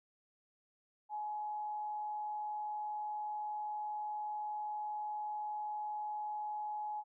sine tone with amplitude modulation, 844 Hz, G#5, 28 cents sharp, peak -36 dBFS, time 1.09-7.04 s, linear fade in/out 50 ms, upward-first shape sine, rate 145 Hz, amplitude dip 25%, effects none

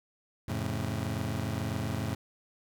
25% pulse chord, F augmented, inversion none, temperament just, 87.31 / 109.13 / 136.42 Hz, F2 / A2 / C#3, 0 / -14 / -27 cents, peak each -33 / -30 / -33 dBFS, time 0.48-2.15 s, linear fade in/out 5 ms, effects none

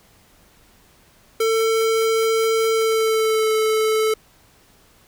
square tone with pitch glide, 447.6 to 436.6 Hz, A4 to A4, +30 to -13 cents, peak -17 dBFS, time 1.4-4.14 s, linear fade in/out 5 ms, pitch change -43 cents, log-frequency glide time 2.7-3.52 s, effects pink hiss -54 dBFS RMS until 5.07 s

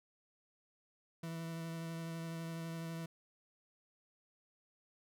40% pulse tone with vibrato, 164.8 Hz, E3, in tune, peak -40 dBFS, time 1.23-3.06 s, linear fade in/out 5 ms, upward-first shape sine, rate 12 Hz, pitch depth 13 cents each way, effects none

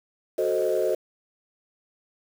sine chord, F# diminished seventh, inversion none, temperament equal, 370 / 440 / 523.3 / 622.3 Hz, F#4 / A4 / C5 / Eb5, 0 / 0 / 0 / 0 cents, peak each -26 dBFS, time 0.38-0.95 s, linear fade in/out 5 ms, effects tanh soft clip ceiling -14 dBFS + 7-bit

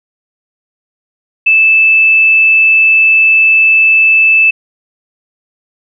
sine tone, 2630 Hz, E7, 5 cents flat, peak -4 dBFS, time 1.46-4.51 s, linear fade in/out 10 ms, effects none

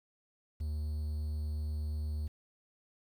triangle tone with quantisation, 75.7 Hz, D#2, 47 cents flat, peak -31 dBFS, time 0.6-2.28 s, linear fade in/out 10 ms, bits 10, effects none

